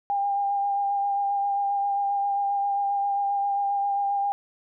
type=tone with vibrato; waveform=sine; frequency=802 Hz; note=G5; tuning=39 cents sharp; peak=-22 dBFS; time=0.1-4.32 s; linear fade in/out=0 ms; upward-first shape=sine; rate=7.5 Hz; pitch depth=17 cents each way; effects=none